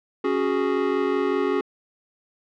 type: chord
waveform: square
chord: C# suspended fourth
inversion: none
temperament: equal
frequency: 277.2 / 370 / 415.3 Hz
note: C#4 / F#4 / G#4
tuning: 0 / 0 / 0 cents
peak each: -27 / -25 / -25 dBFS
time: 0.24-1.61 s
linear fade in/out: 5 ms
effects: low-pass 2000 Hz 12 dB/octave